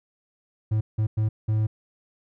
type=tone bursts at uneven times; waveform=triangle; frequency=108.4 Hz; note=A2; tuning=25 cents flat; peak=-18 dBFS; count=4; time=0.71-0.81 / 0.98-1.07 / 1.17-1.29 / 1.48-1.67 s; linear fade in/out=10 ms; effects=none